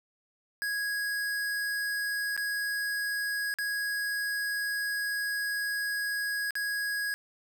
square tone with dropouts, 1657 Hz, G#6, 4 cents flat, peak -30 dBFS, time 0.62-7.14 s, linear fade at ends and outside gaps 0 ms, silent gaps 2.365-2.376 / 3.54-3.586 / 6.507-6.554 s, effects none

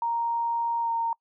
sine tone with pitch glide, 932.3 to 921.6 Hz, A#5 to A#5, 0 to -20 cents, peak -24 dBFS, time 0.02-1.13 s, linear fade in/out 2 ms, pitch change -20 cents, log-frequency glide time 0.81-0.9 s, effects noise-tail reverb RT60 0.1 s tail -26 dB re dry

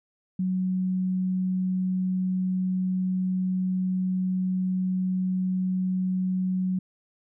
sine tone, 185.3 Hz, F#3, 3 cents sharp, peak -23 dBFS, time 0.39-6.79 s, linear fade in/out 5 ms, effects none

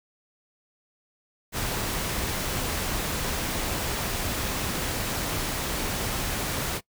pink noise, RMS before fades -29 dBFS, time 1.52-6.81 s, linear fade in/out 50 ms, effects noise-tail reverb RT60 0.1 s tail -22 dB re dry

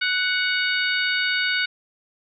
harmonic tone with a mistuned harmonic, 742 Hz, F#5, 5 cents sharp, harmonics 2 / 3 / 4 / 5 / 6, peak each -23 / -26 / -29 / -29 / -31 dBFS, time 0.01-1.66 s, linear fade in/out 10 ms, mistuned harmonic 4, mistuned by -31 cents, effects none

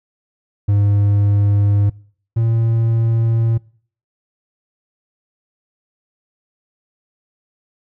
triangle tone pair in turn, 101.8 / 114.27 Hz, G#2 / A#2, -34 / -34 cents, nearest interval major second, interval 200 cents, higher second, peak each -9 / -11 dBFS, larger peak first, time 0.68-1.9 / 2.36-3.58 s, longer neither, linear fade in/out 10 ms, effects noise-tail reverb RT60 0.5 s tail -23 dB re dry

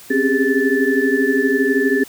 sine tone cluster, 260.9 / 273.4 / 394.9 / 414.1 / 1751 Hz, C4 / C#4 / G4 / G#4 / A6, -5 / -24 / +13 / -5 / -9 cents, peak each -20 dBFS, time 0.1-2.04 s, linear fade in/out 10 ms, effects white hiss -41 dBFS RMS until 2.08 s

